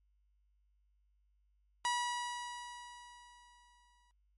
sawtooth tone with exponential decay, 969 Hz, B5, 33 cents flat, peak -27 dBFS, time 1.85-4.11 s, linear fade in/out 0 ms, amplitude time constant 490 ms, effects added 50 Hz sine -70 dBFS peak until 4.37 s + MP3 48 kbps

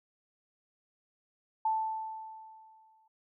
sine tone with exponential decay, 880 Hz, A5, in tune, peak -25 dBFS, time 1.65-3.08 s, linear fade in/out 5 ms, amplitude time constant 310 ms, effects none

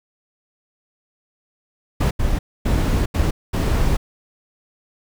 brown noise bursts at uneven times, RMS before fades -18 dBFS, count 5, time 2-2.11 / 2.19-2.39 / 2.65-3.06 / 3.14-3.31 / 3.53-3.97 s, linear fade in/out 10 ms, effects none

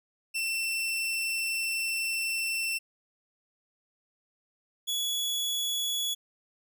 sawtooth tone pair in turn, 2688 / 3387 Hz, E7 / G#7, +33 / +33 cents, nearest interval major third, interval 400 cents, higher second, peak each -25 dBFS, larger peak neither, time 0.34-2.79 / 4.87-6.15 s, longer first, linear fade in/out 20 ms, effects none

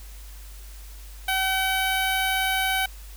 10% pulse tone with notch filter, 762 Hz, G5, 49 cents flat, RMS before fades -24 dBFS, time 1.28-2.86 s, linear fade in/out 5 ms, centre 5000 Hz, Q 1.4, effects added 50 Hz sine -39 dBFS peak until 3.16 s + white hiss -49 dBFS RMS until 3.16 s

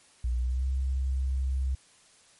sine tone with pitch glide, 60.4 to 65.87 Hz, B1 to C2, -38 to +12 cents, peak -25 dBFS, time 0.24-1.75 s, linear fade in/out 5 ms, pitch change +150 cents, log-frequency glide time 0.37-0.67 s, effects white hiss -59 dBFS RMS until 2.39 s + MP3 48 kbps

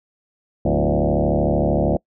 sine tone with frequency modulation, 203.1 Hz, G#3, 38 cents flat, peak -15 dBFS, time 0.65-1.97 s, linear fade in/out 5 ms, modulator 73.1 Hz, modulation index 6.5, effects noise-tail reverb RT60 0.1 s tail -25 dB re dry

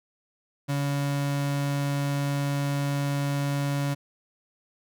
35% pulse tone, 141.6 Hz, C#3, 37 cents sharp, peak -23 dBFS, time 0.68-3.95 s, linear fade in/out 20 ms, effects none

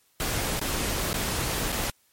pink noise with dropouts, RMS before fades -28 dBFS, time 0.2-1.9 s, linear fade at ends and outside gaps 1 ms, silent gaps 0.595-0.613 / 1.131-1.141 / 1.721-1.725 s, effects white hiss -65 dBFS RMS until 2.12 s + MP3 64 kbps

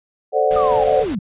sine chord, D dominant seventh, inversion second, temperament equal, 440 / 523.3 / 587.3 / 740 Hz, A4 / C5 / D5 / F#5, 0 / 0 / 0 / 0 cents, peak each -19 dBFS, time 0.32-1.05 s, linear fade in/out 50 ms
pink noise, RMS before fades -32 dBFS, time 0.51-1.15 s, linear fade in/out 0 ms
sine linear sweep, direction down, 1244.5 to 164.3 Hz, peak -20 dBFS, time 0.56-1.19 s, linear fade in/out 5 ms
effects resampled to 8000 Hz

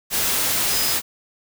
sine tone in noise, 5030 Hz, D#8, 18 cents sharp, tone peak -26 dBFS, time 0.68-0.97 s, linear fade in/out 50 ms, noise white, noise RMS -21 dBFS, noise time 0.1-1.02 s, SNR -8 dB, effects none

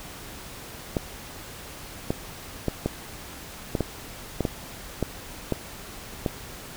clicks, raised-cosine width 2 ms, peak -10 dBFS, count 11, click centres 0.968 / 2.105 / 2.683 / 2.86 / 3.752 / 3.807 / 4.407 / 4.452 / 5.027 / 5.523 / 6.262 s, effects pink hiss -41 dBFS RMS until 6.76 s

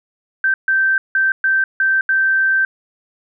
sine tone bursts at uneven times, 1558 Hz, G6, 11 cents flat, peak -12 dBFS, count 6, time 0.44-0.54 / 0.68-0.98 / 1.15-1.32 / 1.44-1.64 / 1.8-2.01 / 2.09-2.65 s, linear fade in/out 2 ms, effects none

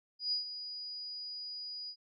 sine tone with ADSR envelope, 4910 Hz, D#8, 24 cents flat, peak -29 dBFS, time 0.19-1.96 s, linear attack 130 ms, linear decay 120 ms, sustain -11 dB, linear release 69 ms, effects none

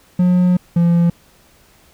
triangle tone pair in turn, 179.8 / 171.04 Hz, F#3 / F3, -49 / -36 cents, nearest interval minor second, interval 87 cents, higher first, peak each -8 dBFS, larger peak neither, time 0.19-0.57 / 0.76-1.1 s, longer first, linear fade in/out 5 ms, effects pink hiss -51 dBFS RMS until 1.93 s

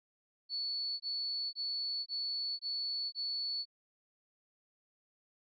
sine tone bursts, 4435 Hz, C#8, in tune, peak -34 dBFS, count 6, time 0.49-3.655 s, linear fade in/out 50 ms, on 510 ms, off 21 ms, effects none

